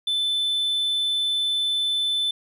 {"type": "tone", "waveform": "sine", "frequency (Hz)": 3520, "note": "A7", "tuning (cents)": 0, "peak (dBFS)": -18, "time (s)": [0.07, 2.31], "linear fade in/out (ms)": 5, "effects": ["tanh soft clip ceiling -20 dBFS", "10-bit"]}